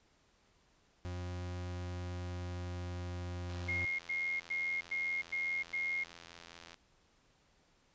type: tone with pitch glide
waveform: 40% pulse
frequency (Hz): 89.2 to 88.43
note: F2 to F2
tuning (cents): +37 to +22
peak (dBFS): -38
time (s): 1.05-3.85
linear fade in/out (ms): 0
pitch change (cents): -15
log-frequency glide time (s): 1.59-3.64
type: click train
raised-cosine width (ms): 0.2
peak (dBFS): -33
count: 276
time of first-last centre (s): 3.5-6.743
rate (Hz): 84.8
type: tone bursts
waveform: sine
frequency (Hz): 2143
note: C7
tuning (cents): +41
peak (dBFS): -33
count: 6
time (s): 3.68-6.04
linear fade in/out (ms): 10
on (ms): 310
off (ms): 100
effects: pink hiss -70 dBFS RMS until 7.94 s + resampled to 16000 Hz